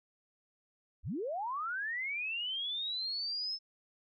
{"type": "linear sweep", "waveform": "sine", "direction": "up", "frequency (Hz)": [36.71, 5280], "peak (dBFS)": -34, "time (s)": [1.03, 3.59], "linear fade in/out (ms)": 50, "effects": []}